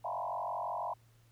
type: tone with frequency modulation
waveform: sine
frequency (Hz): 830.6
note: G#5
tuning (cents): 0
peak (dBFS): -34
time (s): 0.04-0.94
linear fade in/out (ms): 10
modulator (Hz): 46.1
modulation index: 4.2
effects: added 115 Hz sine -62 dBFS peak until 1.31 s + pink hiss -70 dBFS RMS until 1.31 s